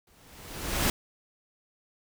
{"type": "noise with exponential growth", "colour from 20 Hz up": "pink", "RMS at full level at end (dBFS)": -23, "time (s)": [0.07, 0.9], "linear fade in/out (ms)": 2, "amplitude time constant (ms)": 180, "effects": []}